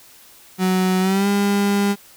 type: tone with pitch glide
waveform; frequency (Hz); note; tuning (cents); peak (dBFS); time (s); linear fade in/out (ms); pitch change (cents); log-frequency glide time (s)
35% pulse; 185.8 to 201.4; F#3 to G3; +7 to +47; -14; 0.58-1.96; 50; +140; 1-1.28
effects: white hiss -47 dBFS RMS until 2.16 s